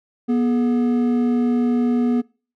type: tone pair together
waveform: triangle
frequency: 242 / 425.3 Hz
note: B3 / G#4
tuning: -35 / +41 cents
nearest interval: minor seventh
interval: 976 cents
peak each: -14 / -25 dBFS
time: 0.28-2.22 s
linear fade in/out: 20 ms
effects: noise-tail reverb RT60 0.4 s tail -25 dB re dry